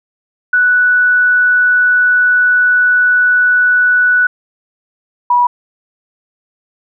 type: tone pair in turn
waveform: sine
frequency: 1480 / 972.6 Hz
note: F#6 / B5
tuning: 0 / -27 cents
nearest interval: perfect fifth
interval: 727 cents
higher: first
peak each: -7 dBFS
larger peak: neither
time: 0.53-4.27 / 5.3-5.47 s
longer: first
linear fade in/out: 5 ms
effects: none